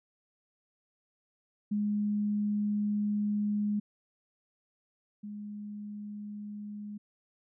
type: tone pair in turn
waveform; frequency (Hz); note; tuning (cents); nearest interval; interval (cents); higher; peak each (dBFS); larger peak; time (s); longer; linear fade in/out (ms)
sine; 207.7 / 207.7; G#3 / G#3; 0 / 0; unison; 0; neither; -27 / -38; first; 1.71-3.8 / 5.23-6.98; first; 10
effects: none